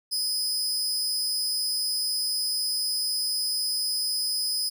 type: tone with amplitude modulation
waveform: sawtooth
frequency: 5030 Hz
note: D#8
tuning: 18 cents sharp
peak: -19 dBFS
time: 0.11-4.7 s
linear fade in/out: 20 ms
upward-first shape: sine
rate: 256 Hz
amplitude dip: 80%
effects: none